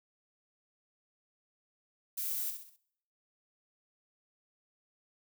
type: noise with echo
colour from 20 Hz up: violet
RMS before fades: -36 dBFS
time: 2.17-2.51 s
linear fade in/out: 10 ms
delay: 64 ms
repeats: 4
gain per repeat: -7 dB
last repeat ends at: 2.766 s
effects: noise-tail reverb RT60 0.7 s tail -22 dB re dry